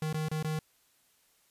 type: tone with dropouts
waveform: square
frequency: 155.56 Hz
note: D#3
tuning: in tune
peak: -31 dBFS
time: 0.02-0.59 s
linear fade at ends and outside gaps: 2 ms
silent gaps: 0.129-0.143 / 0.285-0.314 / 0.427-0.445 s
effects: white hiss -68 dBFS RMS until 1.5 s + resampled to 32000 Hz